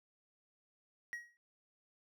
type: tone with exponential decay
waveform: triangle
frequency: 1900 Hz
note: A#6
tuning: 33 cents sharp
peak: -35 dBFS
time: 1.13-1.37 s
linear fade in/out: 0 ms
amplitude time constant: 51 ms
effects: none